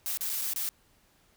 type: noise with dropouts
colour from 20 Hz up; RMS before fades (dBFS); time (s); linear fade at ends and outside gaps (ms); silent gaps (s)
blue; -32; 0.06-0.69; 0; 0.173-0.209 / 0.294-0.298 / 0.414-0.418 / 0.535-0.56
effects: pink hiss -65 dBFS RMS until 1.36 s